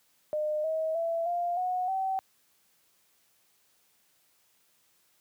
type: tone with pitch steps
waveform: sine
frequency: 608 / 636.8 / 666.9 / 698.4 / 731.4 / 766 Hz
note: D#5 / D#5 / E5 / F5 / F#5 / G5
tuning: -40 / +40 / +20 / 0 / -20 / -40 cents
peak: -27 dBFS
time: 0.33-2.19 s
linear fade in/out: 0 ms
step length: 310 ms
effects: white hiss -68 dBFS RMS until 5.2 s + high-pass 80 Hz 12 dB/octave